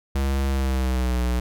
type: tone with pitch glide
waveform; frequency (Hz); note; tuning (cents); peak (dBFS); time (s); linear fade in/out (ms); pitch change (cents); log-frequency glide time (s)
square; 67.9 to 61.19; C#2 to B1; -35 to -15; -21; 0.15-1.4; 5; -180; 0.48-1.23
effects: none